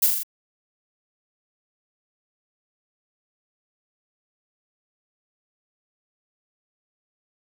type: noise with echo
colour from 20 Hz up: violet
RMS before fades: -17 dBFS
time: 0.02-0.07 s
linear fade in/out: 10 ms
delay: 41 ms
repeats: 4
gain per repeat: -3 dB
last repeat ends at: 0.234 s
effects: none